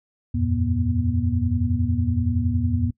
sine tone cluster, 83.7 / 94.5 / 115.7 / 241.5 Hz, E2 / F#2 / A#2 / B3, +27 / +37 / -13 / -39 cents, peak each -24 / -24 / -27 / -25 dBFS, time 0.34-2.91 s, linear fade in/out 10 ms, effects noise-tail reverb RT60 0.1 s tail -22 dB re dry

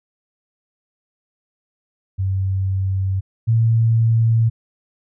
sine tone pair in turn, 95.7 / 113.81 Hz, G2 / A#2, -41 / -41 cents, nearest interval minor third, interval 300 cents, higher second, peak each -17 / -12 dBFS, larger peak second, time 2.18-3.21 / 3.47-4.5 s, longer neither, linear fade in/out 20 ms, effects none

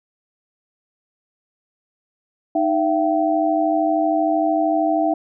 sine tone cluster, 310.6 / 672 / 765 Hz, D#4 / E5 / G5, -3 / +33 / -42 cents, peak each -20 / -19 / -22 dBFS, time 2.55-5.14 s, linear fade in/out 5 ms, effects none

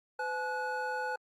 triangle tone cluster, 506 / 855 / 1468 Hz, B4 / A5 / F#6, +42 / -50 / -14 cents, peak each -36 / -34 / -35 dBFS, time 0.19-1.16 s, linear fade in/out 5 ms, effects Opus 48 kbps

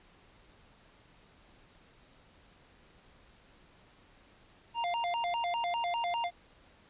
square tone with vibrato, 808 Hz, G#5, 48 cents flat, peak -31 dBFS, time 4.74-6.31 s, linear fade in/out 50 ms, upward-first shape square, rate 5 Hz, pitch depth 250 cents each way, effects pink hiss -61 dBFS RMS until 6.89 s + resampled to 8000 Hz

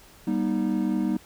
triangle chord, G augmented, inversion none, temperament equal with one note detuned, 196 / 240.7 / 311.1 Hz, G3 / B3 / D#4, 0 / -44 / 0 cents, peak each -25 dBFS, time 0.27-1.17 s, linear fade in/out 5 ms, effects pink hiss -52 dBFS RMS until 1.25 s

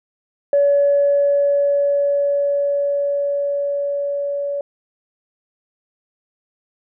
sine tone with level ramp, 568 Hz, C#5, 42 cents sharp, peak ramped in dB -10 to -20 dBFS, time 0.53-4.61 s, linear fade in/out 2 ms, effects tanh soft clip ceiling -7 dBFS

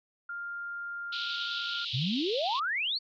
sine tone, 1400 Hz, F6, 4 cents sharp, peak -35 dBFS, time 0.29-1.85 s, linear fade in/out 5 ms
white band-pass noise, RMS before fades -36 dBFS, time 1.12-2.6 s, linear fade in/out 10 ms, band 2900 to 4100 Hz, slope 48 dB/octave
sine exponential sweep, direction up, 113.8 to 4609 Hz, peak -28 dBFS, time 1.93-2.99 s, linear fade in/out 20 ms
effects none

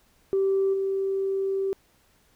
sine tone with level steps, 388.3 Hz, G4, 16 cents flat, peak -19 / -23 dBFS, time 0.33-1.73 s, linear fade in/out 0 ms, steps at 0.73 s, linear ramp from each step 10 ms, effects tanh soft clip ceiling -16 dBFS + pink hiss -63 dBFS RMS until 2.35 s

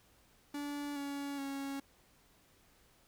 45% pulse tone with pitch steps, 288.8 / 282.2 / 275.8 Hz, D4 / C#4 / C#4, -29 / +31 / -9 cents, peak -38 dBFS, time 0.54-1.8 s, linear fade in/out 5 ms, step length 420 ms, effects pink hiss -67 dBFS RMS until 3.07 s

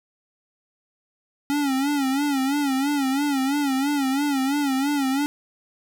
square tone with vibrato, 277.2 Hz, C#4, in tune, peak -21 dBFS, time 1.5-5.26 s, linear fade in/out 0 ms, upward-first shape sine, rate 3 Hz, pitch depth 97 cents each way, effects none

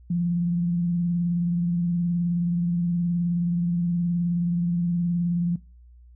sine tone with vibrato, 173 Hz, F3, 16 cents flat, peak -21 dBFS, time 0.1-5.56 s, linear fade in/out 5 ms, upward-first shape triangle, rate 19 Hz, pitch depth 43 cents each way, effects noise-tail reverb RT60 0.3 s tail -21 dB re dry + added 60 Hz sine -47 dBFS peak until 6.15 s

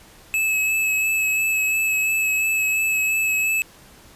square tone with vibrato, 2592 Hz, E7, 30 cents flat, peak -19 dBFS, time 0.34-3.62 s, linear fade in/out 0 ms, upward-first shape sine, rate 2.9 Hz, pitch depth 17 cents each way, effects pink hiss -48 dBFS RMS until 4.15 s + resampled to 32000 Hz

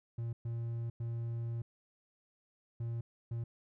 triangle tone bursts at uneven times, 116.54 Hz, A#2, in tune, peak -33 dBFS, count 5, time 0.18-0.33 / 0.45-0.9 / 1-1.62 / 2.8-3.01 / 3.31-3.44 s, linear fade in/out 5 ms, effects none

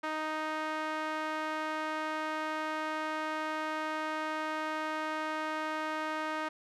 sawtooth tone with band-pass filter, 311.1 Hz, D#4, in tune, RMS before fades -35 dBFS, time 0.03-6.49 s, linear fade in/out 10 ms, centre 1300 Hz, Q 1.2, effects none

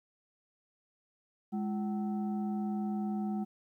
sine tone with frequency modulation, 207.7 Hz, G#3, in tune, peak -31 dBFS, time 1.52-3.45 s, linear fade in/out 20 ms, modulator 550 Hz, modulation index 0.55, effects 12-bit

